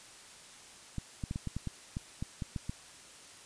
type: clicks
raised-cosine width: 5 ms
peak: -23 dBFS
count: 12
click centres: 0.983 / 1.238 / 1.311 / 1.359 / 1.473 / 1.566 / 1.673 / 1.969 / 2.225 / 2.422 / 2.562 / 2.695 s
effects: white hiss -53 dBFS RMS until 3.45 s + resampled to 22050 Hz